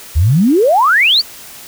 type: exponential sweep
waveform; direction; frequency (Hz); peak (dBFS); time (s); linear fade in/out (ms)
sine; up; 69.3 to 4800; -7; 0.15-1.22; 20
effects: white hiss -34 dBFS RMS until 1.67 s